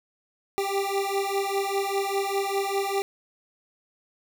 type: beating tone pair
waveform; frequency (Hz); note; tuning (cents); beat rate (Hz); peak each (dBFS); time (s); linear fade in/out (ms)
25% pulse; 392 / 397; G4 / G4; 0 / +22; 5; -24; 0.58-3.02; 0
effects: none